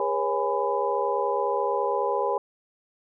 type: tone cluster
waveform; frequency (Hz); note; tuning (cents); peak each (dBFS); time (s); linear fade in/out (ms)
sine; 407.4 / 481.7 / 551 / 829 / 1000; G#4 / B4 / C#5 / G#5 / B5; -33 / -43 / -11 / -3 / +21; -29; 0-2.38; 2
effects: none